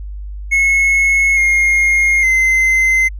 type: tone with pitch steps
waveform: triangle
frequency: 2182 / 2137 / 2067 Hz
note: C#7 / C7 / C7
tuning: -28 / +36 / -22 cents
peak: -8 dBFS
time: 0.51-3.09 s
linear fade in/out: 20 ms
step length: 860 ms
effects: added 50 Hz sine -24 dBFS peak until 3.19 s